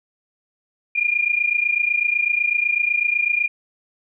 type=tone pair together; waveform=sine; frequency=2402 / 2430 Hz; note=D7 / D#7; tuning=+38 / -42 cents; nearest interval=unison; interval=20 cents; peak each=-20 dBFS; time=0.95-3.48 s; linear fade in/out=10 ms; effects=none